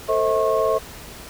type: tone cluster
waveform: sine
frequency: 445 / 525 / 642 / 1087 Hz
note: A4 / C5 / E5 / C#6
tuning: +20 / +6 / -46 / -34 cents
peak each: -22 / -23 / -21 / -24 dBFS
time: 0.08-0.79 s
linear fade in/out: 20 ms
effects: pink hiss -39 dBFS RMS until 1.29 s

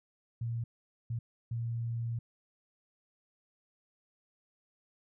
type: tone bursts at uneven times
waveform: sine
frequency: 116.54 Hz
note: A#2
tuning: in tune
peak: -32 dBFS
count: 3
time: 0.41-0.64 / 1.1-1.19 / 1.51-2.19 s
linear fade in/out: 5 ms
effects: none

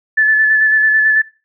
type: tone with vibrato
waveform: sine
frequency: 1738 Hz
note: A6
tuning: 22 cents flat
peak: -8 dBFS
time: 0.17-1.22 s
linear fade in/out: 10 ms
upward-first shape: square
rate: 9.1 Hz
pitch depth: 15 cents each way
effects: noise-tail reverb RT60 0.3 s tail -17 dB re dry

